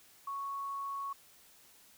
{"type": "tone", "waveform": "sine", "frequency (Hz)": 1108.7, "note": "C#6", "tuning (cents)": 0, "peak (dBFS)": -36, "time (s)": [0.27, 1.13], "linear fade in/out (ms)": 5, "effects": ["white hiss -61 dBFS RMS until 1.97 s"]}